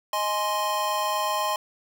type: chord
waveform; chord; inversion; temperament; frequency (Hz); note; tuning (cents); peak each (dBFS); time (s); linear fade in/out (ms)
square; Ab major; second; equal with one note detuned; 622.3 / 834.9 / 1046.5; Eb5 / Ab5 / C6; 0 / +9 / 0; -31 / -30 / -27; 0.13-1.56; 2
effects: none